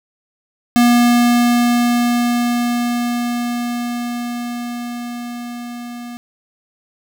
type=tone with level ramp; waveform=square; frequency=240.3 Hz; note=B3; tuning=47 cents flat; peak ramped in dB=-9 to -29 dBFS; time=0.76-6.17 s; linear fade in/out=0 ms; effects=none